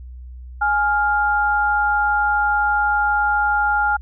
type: tone pair together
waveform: sine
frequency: 833 / 1400.9 Hz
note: G#5 / F6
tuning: +5 / +5 cents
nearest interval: major sixth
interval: 900 cents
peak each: -18 dBFS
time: 0.61-3.97 s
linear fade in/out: 10 ms
effects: added 62 Hz sine -33 dBFS peak until 4.01 s